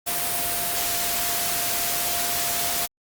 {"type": "tone in noise", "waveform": "sine", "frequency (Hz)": 697, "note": "F5", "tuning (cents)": -4, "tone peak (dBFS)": -33, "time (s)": [0.06, 2.87], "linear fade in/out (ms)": 20, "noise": "white", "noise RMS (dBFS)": -25, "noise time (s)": [0.06, 2.87], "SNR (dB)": -11, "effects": ["Opus 32 kbps"]}